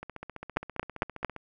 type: two click trains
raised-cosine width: 0.5 ms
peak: -10 / -24 dBFS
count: 4 / 21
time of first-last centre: 0.57-1.247 / 0.03-1.363 s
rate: 4.43 / 15 Hz
effects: none